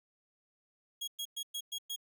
sawtooth tone bursts, 3300 Hz, G#7, 12 cents flat, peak -33 dBFS, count 6, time 1.01-1.962 s, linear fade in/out 10 ms, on 67 ms, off 110 ms, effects none

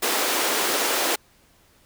pink high-pass noise, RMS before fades -23 dBFS, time 0.02-1.16 s, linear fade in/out 10 ms, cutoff 330 Hz, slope 24 dB/octave, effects pink hiss -58 dBFS RMS until 1.85 s

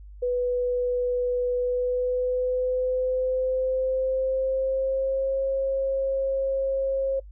sine tone with pitch glide, 493.9 to 538.6 Hz, B4 to C#5, 0 to -50 cents, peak -22 dBFS, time 0.22-7.2 s, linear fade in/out 10 ms, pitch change +150 cents, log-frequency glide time 1.56-5.41 s, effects noise-tail reverb RT60 0.1 s tail -26 dB re dry + added 50 Hz sine -41 dBFS peak until 7.31 s

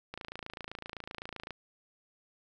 click train, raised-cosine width 0.3 ms, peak -24 dBFS, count 39, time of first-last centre 0.14-1.507 s, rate 27.8 Hz, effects none

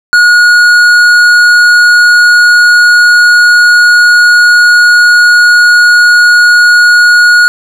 sine tone with tanh clipping, 1446 Hz, F#6, 40 cents flat, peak -3 dBFS, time 0.13-7.48 s, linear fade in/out 0 ms, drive 11 dB, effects none

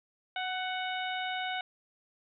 harmonic tone with a mistuned harmonic, 740 Hz, F#5, in tune, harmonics 1 / 2 / 3 / 4 / 5, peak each -35 / -38 / -40 / -41 / -42 dBFS, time 0.36-1.61 s, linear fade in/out 2 ms, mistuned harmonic 2, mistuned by +18 cents, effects none

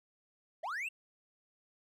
triangle linear sweep, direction up, 572 to 2797 Hz, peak -34 dBFS, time 0.63-0.89 s, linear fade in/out 10 ms, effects none

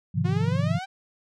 sine chord, F minor seventh, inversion first, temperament just, 104.77 / 130.96 / 157.15 / 174.61 Hz, Ab2 / C3 / Eb3 / F3, +16 / +2 / +18 / 0 cents, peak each -27 dBFS, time 0.14-0.79 s, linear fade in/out 20 ms
sawtooth exponential sweep, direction up, 349.2 to 791 Hz, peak -28 dBFS, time 0.24-0.86 s, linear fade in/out 20 ms
effects low-pass 5000 Hz 12 dB/octave

